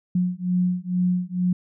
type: beating tone pair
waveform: sine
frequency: 179.2 / 181.4 Hz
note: F3 / F#3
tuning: +45 / -34 cents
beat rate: 2.2 Hz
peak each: -23 dBFS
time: 0.15-1.53 s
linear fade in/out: 5 ms
effects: none